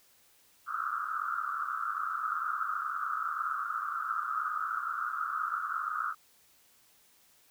pink band-pass noise, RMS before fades -34 dBFS, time 0.66-6.15 s, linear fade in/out 50 ms, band 1200 to 1400 Hz, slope 96 dB/octave, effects white hiss -64 dBFS RMS until 7.5 s

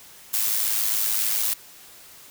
blue noise with amplitude modulation, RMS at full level -21 dBFS, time 0.33-1.54 s, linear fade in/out 10 ms, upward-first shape sine, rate 107 Hz, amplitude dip 55%, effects white hiss -47 dBFS RMS until 2.3 s

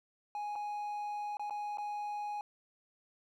triangle tone with dropouts, 830.6 Hz, G#5, in tune, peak -34 dBFS, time 0.35-2.41 s, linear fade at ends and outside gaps 1 ms, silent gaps 0.555-0.559 / 1.37-1.395 / 1.498-1.507 / 1.773-1.783 s, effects none

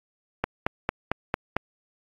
click train, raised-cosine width 0.5 ms, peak -8 dBFS, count 6, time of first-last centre 0.44-1.566 s, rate 4.44 Hz, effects AAC 32 kbps

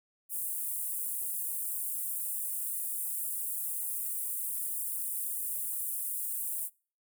pink high-pass noise, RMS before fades -35 dBFS, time 0.29-6.7 s, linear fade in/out 50 ms, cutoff 8900 Hz, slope 48 dB/octave, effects noise-tail reverb RT60 0.4 s tail -25 dB re dry

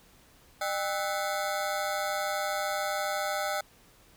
25% pulse ring-modulated tone, 698.5 Hz, F5, in tune, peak -22 dBFS, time 0.61-3.61 s, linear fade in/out 5 ms, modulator 93.7 Hz, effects pink hiss -59 dBFS RMS until 4.16 s

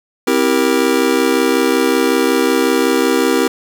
square chord, C dominant seventh, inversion none, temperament just, 261.6 / 327 / 392.4 / 470.9 Hz, C4 / E4 / G4 / Bb4, 0 / -14 / +2 / +18 cents, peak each -18 dBFS, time 0.27-3.48 s, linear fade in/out 5 ms, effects none

